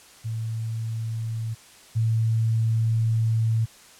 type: tone pair in turn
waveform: sine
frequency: 112.6 / 112.6 Hz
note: A2 / A2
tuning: +40 / +40 cents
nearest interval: unison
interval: 0 cents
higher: neither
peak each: -26 / -19 dBFS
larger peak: second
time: 0.24-1.55 / 1.95-3.66 s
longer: second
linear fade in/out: 20 ms
effects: white hiss -50 dBFS RMS until 3.99 s + low-pass 10000 Hz 12 dB/octave